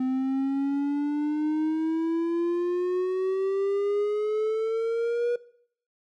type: exponential sweep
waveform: triangle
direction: up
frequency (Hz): 256.9 to 483.5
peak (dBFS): -21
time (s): 0-5.36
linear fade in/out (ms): 5
effects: noise-tail reverb RT60 0.6 s tail -19 dB re dry + MP3 48 kbps